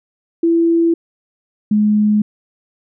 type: tone pair in turn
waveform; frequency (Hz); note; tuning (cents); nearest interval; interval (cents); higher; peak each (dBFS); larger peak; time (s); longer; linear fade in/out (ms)
sine; 334.3 / 210.6; E4 / G#3; +24 / +24; minor sixth; 800; first; -10; neither; 0.43-0.94 / 1.71-2.22; neither; 5
effects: none